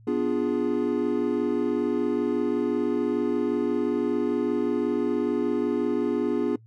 triangle chord, B diminished seventh, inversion none, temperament equal with one note detuned, 246.9 / 292.1 / 349.2 / 415.3 Hz, B3 / D4 / F4 / Ab4, 0 / -9 / 0 / 0 cents, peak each -26 dBFS, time 0.07-6.56 s, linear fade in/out 5 ms, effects noise-tail reverb RT60 0.1 s tail -22 dB re dry + added 112 Hz sine -49 dBFS peak until 6.66 s

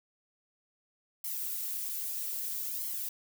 violet noise with flanger, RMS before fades -36 dBFS, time 1.24-3.09 s, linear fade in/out 5 ms, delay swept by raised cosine 0.94 to 5.34 ms, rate 0.62 Hz, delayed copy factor +0.75, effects none

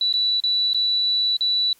sine tone with dropouts, 3951 Hz, B7, in tune, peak -17 dBFS, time 0.01-1.73 s, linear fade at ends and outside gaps 2 ms, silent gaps 0.127-0.138 / 0.402-0.437 / 0.733-0.745 / 1.367-1.408 s, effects white hiss -57 dBFS RMS until 1.79 s + MP3 64 kbps

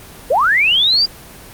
sine linear sweep, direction up, 447.7 to 4882 Hz, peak -10 dBFS, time 0.3-1.06 s, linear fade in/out 10 ms, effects pink hiss -37 dBFS RMS until 1.53 s + Opus 24 kbps

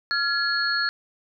sine tone cluster, 1386 / 1688 / 4327 Hz, F6 / G#6 / C#8, -14 / +28 / -43 cents, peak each -26 / -25 / -26 dBFS, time 0.11-0.89 s, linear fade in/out 0 ms, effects none

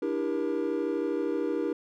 triangle chord, E half-diminished seventh, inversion third, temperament just, 296.7 / 329.6 / 395.6 / 474.7 Hz, D4 / E4 / G4 / Bb4, +18 / 0 / +16 / +31 cents, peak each -30 dBFS, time 0.02-1.73 s, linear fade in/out 5 ms, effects tanh soft clip ceiling -16 dBFS

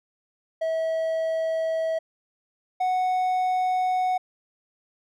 triangle tone pair in turn, 647 / 738.6 Hz, E5 / F#5, -32 / -3 cents, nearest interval major second, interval 229 cents, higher second, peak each -21 / -19 dBFS, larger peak second, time 0.61-1.99 / 2.8-4.18 s, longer neither, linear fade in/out 10 ms, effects none

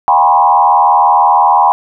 sine tone with frequency modulation, 893 Hz, A5, 25 cents sharp, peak -5 dBFS, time 0.08-1.72 s, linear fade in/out 0 ms, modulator 79.7 Hz, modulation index 2, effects none

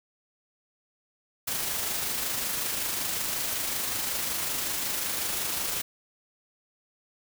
white noise with amplitude modulation, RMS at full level -29 dBFS, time 1.47-5.82 s, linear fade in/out 10 ms, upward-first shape sine, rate 25.4 Hz, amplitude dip 30%, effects none

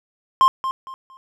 triangle tone with echo, 1057 Hz, C6, 17 cents sharp, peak -8 dBFS, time 0.41-0.48 s, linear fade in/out 0 ms, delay 230 ms, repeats 3, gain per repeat -11 dB, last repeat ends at 1.17 s, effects none

